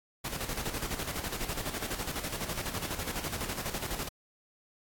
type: noise with tremolo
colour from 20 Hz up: pink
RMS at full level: -34 dBFS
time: 0.24-4.09 s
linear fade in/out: 10 ms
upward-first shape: square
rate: 12 Hz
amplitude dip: 55%
effects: AAC 64 kbps